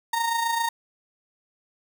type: tone with amplitude modulation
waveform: 35% pulse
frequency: 925 Hz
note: A#5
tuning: 14 cents flat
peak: -19 dBFS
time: 0.13-0.69 s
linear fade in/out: 5 ms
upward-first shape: sine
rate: 27.5 Hz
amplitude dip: 50%
effects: none